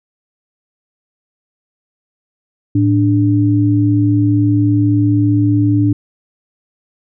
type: tone pair together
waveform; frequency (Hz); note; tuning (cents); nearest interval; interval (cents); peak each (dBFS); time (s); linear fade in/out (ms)
sine; 109.54 / 293.7; A2 / D4; -7 / 0; octave + perfect fourth; 1707; -12; 2.75-5.93; 5
effects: none